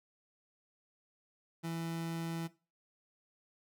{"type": "tone", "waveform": "30% pulse", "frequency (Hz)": 165.7, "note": "E3", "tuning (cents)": 9, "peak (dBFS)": -34, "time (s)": [1.63, 2.48], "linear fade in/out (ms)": 20, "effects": ["noise-tail reverb RT60 0.3 s tail -17 dB re dry"]}